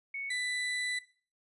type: tone pair in turn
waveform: sine / 35% pulse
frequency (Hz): 2217 / 1987.7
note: C#7 / B6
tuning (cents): 0 / +11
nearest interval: major second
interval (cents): 189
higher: first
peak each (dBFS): -35 / -30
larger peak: second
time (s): 0.14-0.3 / 0.3-0.99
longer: second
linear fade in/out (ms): 5
effects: noise-tail reverb RT60 0.4 s tail -17 dB re dry + resampled to 24000 Hz